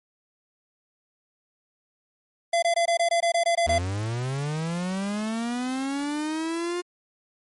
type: tone bursts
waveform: square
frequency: 681 Hz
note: F5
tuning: 44 cents flat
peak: -20 dBFS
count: 11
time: 2.53-3.784 s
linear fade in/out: 5 ms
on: 94 ms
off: 22 ms
type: linear sweep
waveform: 45% pulse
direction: up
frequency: 75.3 to 356.8 Hz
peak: -26 dBFS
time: 3.66-6.82 s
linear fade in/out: 20 ms
effects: MP3 48 kbps